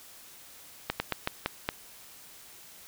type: slowing click train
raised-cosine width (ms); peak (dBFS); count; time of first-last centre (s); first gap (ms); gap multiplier
0.3; -11; 6; 0.9-1.689; 100; 1.23
effects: white hiss -51 dBFS RMS until 2.87 s